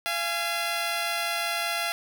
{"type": "tone pair together", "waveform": "10% pulse", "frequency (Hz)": [684.6, 830.6], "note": ["F5", "G#5"], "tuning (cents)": [-35, 0], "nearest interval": "minor third", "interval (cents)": 335, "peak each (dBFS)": [-19, -24], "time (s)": [0.06, 1.92], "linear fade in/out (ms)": 0, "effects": []}